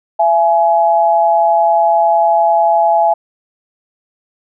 sine tone pair together, 673 / 841.8 Hz, E5 / G#5, +36 / +23 cents, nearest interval major third, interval 387 cents, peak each -11 dBFS, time 0.19-3.14 s, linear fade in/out 10 ms, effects none

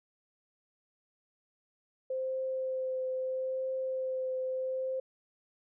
sine tone with vibrato, 520 Hz, C5, 11 cents flat, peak -31 dBFS, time 2.1-5 s, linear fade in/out 5 ms, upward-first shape triangle, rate 0.77 Hz, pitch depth 13 cents each way, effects none

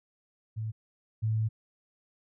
sine tone pair in turn, 110 / 110 Hz, A2 / A2, 0 / 0 cents, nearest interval unison, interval 0 cents, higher neither, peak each -31 / -25 dBFS, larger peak second, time 0.56-0.72 / 1.22-1.49 s, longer second, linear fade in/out 20 ms, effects none

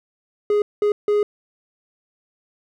triangle tone bursts at uneven times, 415.3 Hz, G#4, in tune, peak -13 dBFS, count 3, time 0.5-0.62 / 0.82-0.92 / 1.08-1.23 s, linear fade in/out 2 ms, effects none

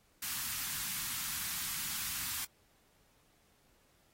white band-stop noise, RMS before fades -38 dBFS, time 0.22-2.45 s, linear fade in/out 5 ms, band 250 to 1000 Hz, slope 24 dB/octave, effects pink hiss -70 dBFS RMS until 4.13 s + AAC 48 kbps

